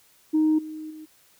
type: tone with level steps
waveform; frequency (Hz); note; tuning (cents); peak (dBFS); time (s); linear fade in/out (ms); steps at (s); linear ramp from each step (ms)
sine; 311.1; D#4; 0; -16 / -33 / -38; 0.33-1.06; 20; 0.58 / 0.9; 10
effects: tanh soft clip ceiling -14 dBFS + white hiss -59 dBFS RMS until 1.39 s